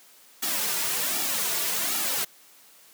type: noise with flanger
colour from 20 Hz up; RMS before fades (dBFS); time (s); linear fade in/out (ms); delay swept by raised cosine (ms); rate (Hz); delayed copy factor
white; -27; 0.42-2.25; 10; 1.9 to 3.9; 1.3; -0.7
effects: white hiss -54 dBFS RMS until 2.93 s + high-pass 200 Hz 12 dB/octave